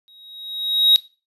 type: tone with exponential growth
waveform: triangle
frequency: 3798 Hz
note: A#7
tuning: 32 cents sharp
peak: -7 dBFS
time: 0.08-0.96 s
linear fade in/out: 0 ms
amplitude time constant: 190 ms
effects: noise-tail reverb RT60 0.3 s tail -17 dB re dry + resampled to 32000 Hz